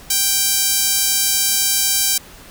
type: tone with high-pass filter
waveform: sawtooth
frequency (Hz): 784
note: G5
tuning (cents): 0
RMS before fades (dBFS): -17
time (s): 0.1-2.18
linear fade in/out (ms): 5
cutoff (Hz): 5800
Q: 0.73
effects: pink hiss -41 dBFS RMS until 2.5 s